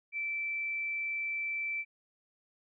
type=tone; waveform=sine; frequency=2329 Hz; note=D7; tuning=15 cents flat; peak=-32 dBFS; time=0.12-1.85 s; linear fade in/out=50 ms; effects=none